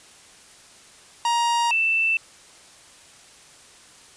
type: tone pair in turn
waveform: 45% pulse / sine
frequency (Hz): 941 / 2662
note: A#5 / E7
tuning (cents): +16 / +16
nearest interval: octave + tritone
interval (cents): 1800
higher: second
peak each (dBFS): -19 / -18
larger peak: second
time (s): 1.25-1.71 / 1.71-2.17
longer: neither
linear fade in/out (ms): 2
effects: white hiss -49 dBFS RMS until 4.16 s + resampled to 22050 Hz